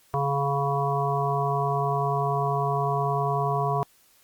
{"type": "harmonic tone", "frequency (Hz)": 140.3, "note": "C#3", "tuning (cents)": 21, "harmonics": [1, 3, 5, 7, 8], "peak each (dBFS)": [-27, -30, -28, -29, -31], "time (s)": [0.14, 3.83], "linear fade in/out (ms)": 0, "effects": ["white hiss -60 dBFS RMS until 4.23 s", "Opus 48 kbps"]}